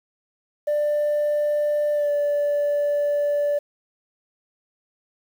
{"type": "tone with pitch glide", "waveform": "sine", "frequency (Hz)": [592, 581.5], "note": ["D5", "D5"], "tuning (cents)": [14, -17], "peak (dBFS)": -17, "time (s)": [0.67, 3.59], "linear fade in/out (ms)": 10, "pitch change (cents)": -31, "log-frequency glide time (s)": [1.93, 2.1], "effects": ["tanh soft clip ceiling -17 dBFS", "8-bit"]}